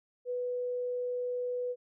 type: tone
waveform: sine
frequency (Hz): 493.9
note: B4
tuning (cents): 0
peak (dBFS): -31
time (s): 0.25-1.76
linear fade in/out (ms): 50
effects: none